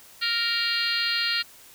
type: harmonic tone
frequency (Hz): 465.7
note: A#4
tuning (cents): -2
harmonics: 3 / 4 / 5 / 6 / 7 / 8 / 9 / 10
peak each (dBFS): -31 / -31 / -34 / -30 / -34 / -35 / -27 / -34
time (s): 0.21-1.43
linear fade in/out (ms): 20
effects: white hiss -50 dBFS RMS until 1.74 s